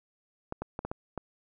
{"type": "clicks", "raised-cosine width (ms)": 1, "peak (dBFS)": -20, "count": 6, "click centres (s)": [0.524, 0.62, 0.791, 0.85, 0.915, 1.177], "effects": []}